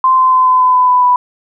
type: tone with pitch steps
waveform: sine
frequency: 1039 / 1031.8 / 1024.7 / 1017.6 / 1010.6 / 1003.6 / 996.7 / 989.8 Hz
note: C6 / C6 / C6 / C6 / B5 / B5 / B5 / B5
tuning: -12 / -24 / -36 / -48 / +40 / +28 / +16 / +4 cents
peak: -6 dBFS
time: 0.04-1.16 s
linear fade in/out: 2 ms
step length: 140 ms
effects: none